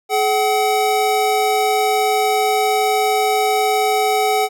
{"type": "tone pair together", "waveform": "square", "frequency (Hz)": [425.6, 758.3], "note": ["G#4", "F#5"], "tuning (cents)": [42, 42], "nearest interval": "minor seventh", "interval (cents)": 1000, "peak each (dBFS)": [-19, -17], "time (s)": [0.09, 4.49], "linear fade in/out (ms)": 50, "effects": []}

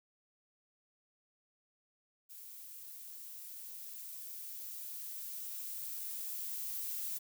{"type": "noise with level ramp", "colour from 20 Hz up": "violet", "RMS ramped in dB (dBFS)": [-51, -39], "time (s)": [2.29, 7.19], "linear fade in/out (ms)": 20, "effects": []}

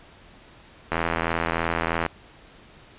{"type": "click train", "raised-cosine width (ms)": 0.5, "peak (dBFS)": -8, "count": 96, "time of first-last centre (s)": [0.92, 2.063], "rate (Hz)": 83.1, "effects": ["pink hiss -50 dBFS RMS until 2.98 s", "resampled to 8000 Hz"]}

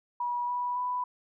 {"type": "tone with pitch steps", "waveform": "sine", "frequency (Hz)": [969, 980.3, 991.6], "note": ["B5", "B5", "B5"], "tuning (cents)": [-33, -13, 7], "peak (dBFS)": -28, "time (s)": [0.2, 1.04], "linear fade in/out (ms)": 5, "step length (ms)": 280, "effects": []}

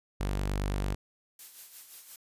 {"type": "tone", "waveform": "sawtooth", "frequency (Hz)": 49, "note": "G1", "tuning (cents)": 0, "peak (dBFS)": -25, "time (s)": [0.2, 0.95], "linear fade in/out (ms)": 10}
{"type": "noise with tremolo", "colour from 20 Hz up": "blue", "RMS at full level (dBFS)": -45, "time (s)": [1.39, 2.16], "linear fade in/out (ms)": 2, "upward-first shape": "sine", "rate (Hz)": 5.7, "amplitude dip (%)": 55}
{"effects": ["resampled to 32000 Hz"]}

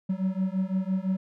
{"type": "beating tone pair", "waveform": "triangle", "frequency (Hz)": [186, 191.9], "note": ["F#3", "G3"], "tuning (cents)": [9, -37], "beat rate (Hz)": 5.9, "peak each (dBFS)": -26, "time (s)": [0.09, 1.17], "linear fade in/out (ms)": 10, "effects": []}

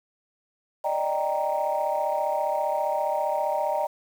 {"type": "chord", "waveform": "sine", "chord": "Eb major seventh", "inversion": "third", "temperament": "equal", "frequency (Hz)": [587.3, 622.3, 784, 932.3], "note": ["D5", "Eb5", "G5", "Bb5"], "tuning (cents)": [0, 0, 0, 0], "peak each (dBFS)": -28, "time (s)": [0.84, 3.87], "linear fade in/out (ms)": 10, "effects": ["tanh soft clip ceiling -15 dBFS", "8-bit"]}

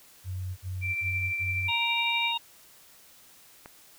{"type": "tone bursts", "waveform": "sine", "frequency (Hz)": 92.5, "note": "F#2", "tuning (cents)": 0, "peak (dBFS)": -31, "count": 4, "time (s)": [0.24, 1.719], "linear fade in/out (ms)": 50, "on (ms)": 330, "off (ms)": 53}
{"type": "tone with tremolo", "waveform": "sine", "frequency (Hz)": 2349, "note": "D7", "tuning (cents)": 0, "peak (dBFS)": -26, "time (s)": [0.81, 2.33], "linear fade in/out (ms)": 50, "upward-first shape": "triangle", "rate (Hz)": 12, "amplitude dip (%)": 40}
{"type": "harmonic tone", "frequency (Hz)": 932.3, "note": "A#5", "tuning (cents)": 0, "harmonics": [1, 3, 4], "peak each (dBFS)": [-31, -31, -31], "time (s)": [1.68, 2.38], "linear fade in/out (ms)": 10}
{"type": "click", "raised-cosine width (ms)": 0.5, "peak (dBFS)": -28, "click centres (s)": 3.659}
{"effects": ["white hiss -55 dBFS RMS until 3.98 s"]}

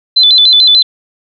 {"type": "tone with vibrato", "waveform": "sine", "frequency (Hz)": 3762, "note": "A#7", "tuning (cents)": 15, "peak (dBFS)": -3, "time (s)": [0.16, 0.83], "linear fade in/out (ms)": 10, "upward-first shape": "square", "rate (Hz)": 6.8, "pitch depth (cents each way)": 130, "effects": []}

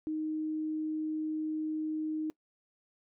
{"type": "tone", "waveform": "sine", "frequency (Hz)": 311.1, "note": "D#4", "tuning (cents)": 0, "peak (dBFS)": -31, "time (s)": [0.07, 2.3], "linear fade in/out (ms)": 0, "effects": ["noise-tail reverb RT60 0.1 s tail -22 dB re dry"]}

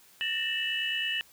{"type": "tone cluster", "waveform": "sine", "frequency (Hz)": [1785, 1854, 2642, 2941], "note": ["A6", "A#6", "E7", "F#7"], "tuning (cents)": [24, -10, 3, -11], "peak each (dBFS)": [-36, -36, -33, -30], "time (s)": [0.21, 1.21], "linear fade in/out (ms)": 0, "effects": ["tanh soft clip ceiling -19 dBFS", "white hiss -58 dBFS RMS until 1.32 s"]}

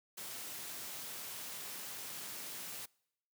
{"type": "high-pass noise", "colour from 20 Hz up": "white", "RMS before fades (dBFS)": -45, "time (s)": [0.17, 2.86], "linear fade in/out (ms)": 10, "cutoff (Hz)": 100, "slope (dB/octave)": 24, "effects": ["noise-tail reverb RT60 0.8 s tail -26 dB re dry"]}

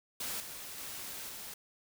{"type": "noise with level steps", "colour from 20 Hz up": "white", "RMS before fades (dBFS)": [-38, -45, -43, -45], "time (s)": [0.2, 1.54], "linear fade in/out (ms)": 5, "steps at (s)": [0.4, 0.78, 1.29], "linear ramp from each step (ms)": 2, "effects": []}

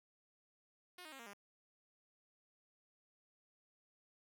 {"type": "tone with pitch steps", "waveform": "5% pulse", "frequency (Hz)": [359.5, 311.2, 269.3, 233.1, 201.8], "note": ["F#4", "D#4", "C#4", "A#3", "G#3"], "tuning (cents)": [-50, 0, -50, 0, -49], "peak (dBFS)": -40, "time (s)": [0.98, 1.335], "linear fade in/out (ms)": 5, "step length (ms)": 71, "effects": []}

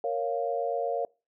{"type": "chord", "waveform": "sine", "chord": "Bb minor", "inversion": "none", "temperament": "equal", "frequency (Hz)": [466.2, 554.4, 698.5], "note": ["Bb4", "Db5", "F5"], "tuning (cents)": [0, 0, 0], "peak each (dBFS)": -31, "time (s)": [0.04, 1.05], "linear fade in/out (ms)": 2, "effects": ["noise-tail reverb RT60 0.3 s tail -25 dB re dry"]}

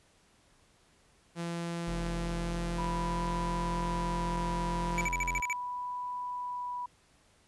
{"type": "tone with pitch glide", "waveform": "sawtooth", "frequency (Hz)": [170, 172.77], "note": ["F3", "F3"], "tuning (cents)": [-46, -18], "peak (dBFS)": -30, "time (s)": [1.35, 5.09], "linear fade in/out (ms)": 50, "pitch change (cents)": 28, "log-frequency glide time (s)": [2.17, 3.25]}
{"type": "tone", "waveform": "square", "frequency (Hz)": 43.65, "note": "F1", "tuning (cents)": 0, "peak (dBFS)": -36, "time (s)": [1.87, 5.41], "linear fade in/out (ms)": 10}
{"type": "tone with vibrato", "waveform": "sine", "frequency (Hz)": 983, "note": "B5", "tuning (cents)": -8, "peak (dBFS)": -34, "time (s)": [2.78, 6.86], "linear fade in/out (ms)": 5, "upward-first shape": "sine", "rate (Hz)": 0.38, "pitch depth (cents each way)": 9}
{"type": "tone bursts", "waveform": "square", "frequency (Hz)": 2303, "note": "D7", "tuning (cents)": -34, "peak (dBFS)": -30, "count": 8, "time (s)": [4.98, 5.528], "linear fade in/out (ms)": 0, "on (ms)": 30, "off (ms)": 44}
{"effects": ["pink hiss -65 dBFS RMS until 7.47 s", "resampled to 24000 Hz"]}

